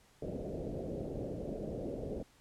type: low-pass noise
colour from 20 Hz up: white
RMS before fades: -40 dBFS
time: 0.22-2.23 s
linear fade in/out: 5 ms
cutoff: 600 Hz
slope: 48 dB/octave
effects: pink hiss -65 dBFS RMS until 2.4 s + low-pass 11000 Hz 12 dB/octave